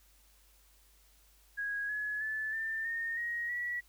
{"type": "tone with pitch steps", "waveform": "sine", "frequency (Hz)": [1651, 1695.5, 1741.1, 1788, 1836.1, 1885.6, 1936.4], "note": ["G#6", "G#6", "A6", "A6", "A#6", "A#6", "B6"], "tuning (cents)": [-11, 35, -19, 27, -27, 19, -35], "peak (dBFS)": -33, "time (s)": [1.57, 3.81], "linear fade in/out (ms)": 20, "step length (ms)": 320, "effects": ["added 50 Hz sine -64 dBFS peak until 3.88 s", "white hiss -66 dBFS RMS until 3.88 s"]}